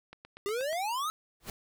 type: click train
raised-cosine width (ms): 0.3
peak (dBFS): -30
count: 6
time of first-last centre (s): 0.13-0.73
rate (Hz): 8.34
type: exponential sweep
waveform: square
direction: up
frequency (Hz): 390.6 to 1318.5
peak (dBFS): -31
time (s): 0.46-1.1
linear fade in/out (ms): 0
type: noise with exponential growth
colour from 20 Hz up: pink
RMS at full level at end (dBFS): -34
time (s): 1.4-1.5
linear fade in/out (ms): 2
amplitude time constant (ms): 21
effects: none